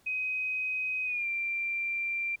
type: tone with pitch glide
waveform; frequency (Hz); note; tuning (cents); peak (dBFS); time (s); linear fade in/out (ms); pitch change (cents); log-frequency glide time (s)
sine; 2519 to 2364; D#7 to D7; +21 to +11; -29; 0.06-2.36; 10; -110; 1.05-1.27
effects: pink hiss -65 dBFS RMS until 2.4 s